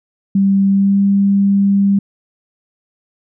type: tone with pitch glide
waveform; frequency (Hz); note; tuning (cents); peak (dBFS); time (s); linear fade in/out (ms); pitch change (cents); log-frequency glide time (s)
sine; 196 to 198.51; G3 to G3; 0 to +22; -9; 0.35-1.99; 5; +22; 0.69-0.99
effects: none